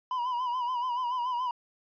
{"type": "tone with vibrato", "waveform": "triangle", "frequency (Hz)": 987.8, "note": "B5", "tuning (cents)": 0, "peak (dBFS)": -26, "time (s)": [0.11, 1.51], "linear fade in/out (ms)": 2, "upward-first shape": "sine", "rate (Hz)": 7, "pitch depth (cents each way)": 70, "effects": ["resampled to 11025 Hz"]}